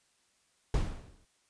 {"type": "noise with exponential decay", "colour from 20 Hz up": "brown", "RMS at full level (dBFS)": -26, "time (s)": [0.74, 1.25], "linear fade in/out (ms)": 2, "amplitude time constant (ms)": 110, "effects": ["white hiss -71 dBFS RMS until 1.49 s", "resampled to 22050 Hz"]}